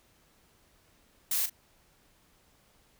blue noise with echo, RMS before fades -29 dBFS, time 1.31-1.46 s, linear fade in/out 5 ms, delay 38 ms, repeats 1, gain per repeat -11 dB, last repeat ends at 1.498 s, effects pink hiss -65 dBFS RMS until 2.99 s

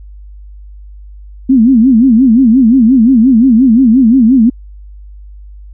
sine tone with vibrato, 243 Hz, B3, 28 cents flat, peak -3 dBFS, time 1.49-4.5 s, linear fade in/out 10 ms, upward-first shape sine, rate 5.7 Hz, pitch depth 200 cents each way, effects added 50 Hz sine -29 dBFS peak until 5.73 s

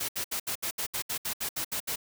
white noise bursts, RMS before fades -32 dBFS, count 13, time 0-1.959 s, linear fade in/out 10 ms, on 87 ms, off 69 ms, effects none

